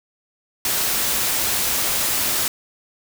white noise, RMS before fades -21 dBFS, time 0.65-2.48 s, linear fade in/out 2 ms, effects none

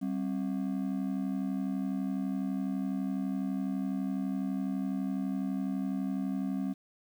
triangle ring-modulated tone, 230 Hz, A#3, 23 cents flat, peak -25 dBFS, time 0.01-6.74 s, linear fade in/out 20 ms, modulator 36 Hz, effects 10-bit

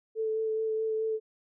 sine tone with vibrato, 440 Hz, A4, in tune, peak -27 dBFS, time 0.15-1.2 s, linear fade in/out 50 ms, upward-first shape sine, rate 4.7 Hz, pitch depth 13 cents each way, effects none

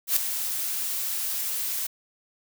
blue noise with ADSR envelope, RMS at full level -20 dBFS, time 0.07-1.87 s, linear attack 95 ms, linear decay 3 ms, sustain -9 dB, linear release 8 ms, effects none

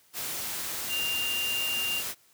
sine tone in noise, 2794 Hz, F7, in tune, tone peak -28 dBFS, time 0.88-2.03 s, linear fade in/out 50 ms, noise white, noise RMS -34 dBFS, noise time 0.13-2.15 s, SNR +3 dB, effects white hiss -62 dBFS RMS until 2.33 s + high-pass 60 Hz 12 dB/octave

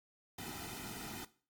pink noise with comb filter, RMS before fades -45 dBFS, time 0.38-1.25 s, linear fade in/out 5 ms, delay 1.8 ms, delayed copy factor -0.85, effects noise-tail reverb RT60 0.4 s tail -17 dB re dry + MP3 96 kbps

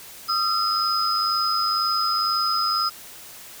sine tone cluster, 1247 / 1349 / 5030 Hz, D#6 / E6 / D#8, +3 / +40 / +18 cents, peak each -25 / -25 / -23 dBFS, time 0.28-2.9 s, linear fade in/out 20 ms, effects white hiss -42 dBFS RMS until 3.6 s

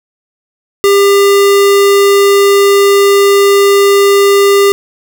square tone, 400 Hz, G4, 35 cents sharp, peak -5 dBFS, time 0.84-4.72 s, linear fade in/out 0 ms, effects none

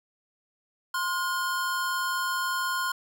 square tone pair together, 1046.5 / 1432.2 Hz, C6 / F6, 0 / +43 cents, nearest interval perfect fourth, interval 543 cents, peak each -30 / -30 dBFS, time 0.94-2.92 s, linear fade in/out 5 ms, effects none

